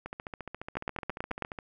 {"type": "two click trains", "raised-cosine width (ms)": 0.5, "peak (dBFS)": [-23, -16], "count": [23, 7], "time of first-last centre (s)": [[0.06, 1.588], [0.77, 1.423]], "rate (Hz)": [14.4, 9.19], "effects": []}